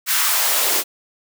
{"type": "noise with high-pass filter sweep", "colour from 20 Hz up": "white", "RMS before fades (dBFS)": -18, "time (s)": [0.06, 0.84], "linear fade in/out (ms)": 50, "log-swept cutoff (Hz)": [1600, 320], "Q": 1.5, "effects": []}